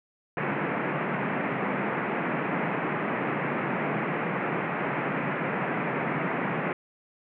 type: band-pass noise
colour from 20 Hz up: pink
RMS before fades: -29 dBFS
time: 0.37-6.73 s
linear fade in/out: 2 ms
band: 140 to 2400 Hz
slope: 48 dB/octave
effects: none